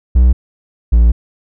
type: tone pair in turn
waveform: triangle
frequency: 61.74 / 57.61 Hz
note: B1 / A#1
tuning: 0 / -20 cents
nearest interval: minor second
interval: 120 cents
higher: first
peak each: -3 dBFS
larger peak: neither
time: 0.15-0.33 / 0.92-1.12 s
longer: second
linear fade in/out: 10 ms
effects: none